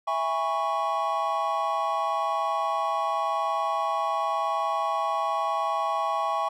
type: chord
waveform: triangle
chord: C# minor seventh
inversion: first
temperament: equal with one note detuned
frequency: 659.3 / 818.2 / 987.8 / 1108.7 Hz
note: E5 / G#5 / B5 / C#6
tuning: 0 / -26 / 0 / 0 cents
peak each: -29 / -27 / -32 / -26 dBFS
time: 0.07-6.49 s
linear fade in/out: 10 ms
effects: none